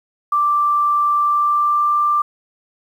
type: tone with pitch glide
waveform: sine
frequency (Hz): 1175 to 1183.2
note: D6 to D6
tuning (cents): +1 to +13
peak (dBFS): -13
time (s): 0.32-2.22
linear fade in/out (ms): 5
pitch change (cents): +12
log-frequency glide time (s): 1.18-1.99
effects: 8-bit